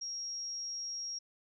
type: tone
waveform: sine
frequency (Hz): 5600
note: F8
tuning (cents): +4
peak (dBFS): -37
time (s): 0.01-1.19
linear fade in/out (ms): 10
effects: none